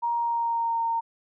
sine tone with pitch glide, 941 to 919.5 Hz, A#5 to A#5, +16 to -24 cents, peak -23 dBFS, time 0.02-1.01 s, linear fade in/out 20 ms, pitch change -40 cents, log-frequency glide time 0.13-0.81 s, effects none

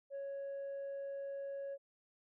sine tone, 554.4 Hz, C#5, in tune, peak -38 dBFS, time 0.1-1.78 s, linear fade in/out 50 ms, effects tanh soft clip ceiling -39 dBFS

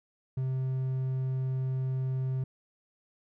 triangle tone, 130.81 Hz, C3, in tune, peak -26 dBFS, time 0.37-2.44 s, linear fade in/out 5 ms, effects none

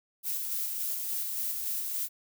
violet noise with tremolo, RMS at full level -32 dBFS, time 0.23-2.09 s, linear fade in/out 50 ms, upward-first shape square, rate 3.5 Hz, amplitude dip 25%, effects none

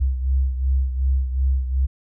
sine beating tone pair, 65.41 / 68.11 Hz, C2 / C#2, 0 / -30 cents, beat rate 2.7 Hz, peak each -18 / -25 dBFS, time 0-1.87 s, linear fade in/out 20 ms, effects none

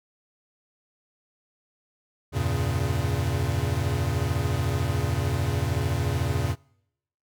square chord, E diminished seventh, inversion none, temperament equal with one note detuned, 82.41 / 95.98 / 116.54 / 138.59 Hz, E2 / G2 / Bb2 / Db3, 0 / -36 / 0 / 0 cents, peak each -30 dBFS, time 2.32-6.56 s, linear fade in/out 50 ms, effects noise-tail reverb RT60 0.8 s tail -26 dB re dry

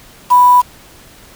sine tone with quantisation, 987.8 Hz, B5, in tune, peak -4 dBFS, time 0.3-0.62 s, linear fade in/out 20 ms, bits 4, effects pink hiss -41 dBFS RMS until 1.35 s

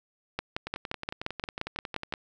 two click trains, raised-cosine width 0.3 ms, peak -14 / -19 dBFS, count 11 / 17, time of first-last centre 0.39-2.138 / 0.67-2.125 s, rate 5.72 / 11 Hz, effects none

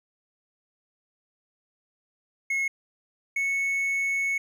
triangle tone pair in turn, 2175 / 2207 Hz, C#7 / C#7, -33 / -8 cents, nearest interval unison, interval 25 cents, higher second, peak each -22 dBFS, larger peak neither, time 2.5-2.68 / 3.36-4.38 s, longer second, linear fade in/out 5 ms, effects none

